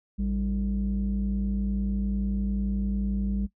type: tone pair together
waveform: sine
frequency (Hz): 55.51 / 197.8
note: A1 / G3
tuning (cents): +16 / +16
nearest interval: octave + minor seventh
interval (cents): 2200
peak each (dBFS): -26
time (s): 0.18-3.47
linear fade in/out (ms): 20
effects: noise-tail reverb RT60 0.1 s tail -18 dB re dry + tanh soft clip ceiling -20 dBFS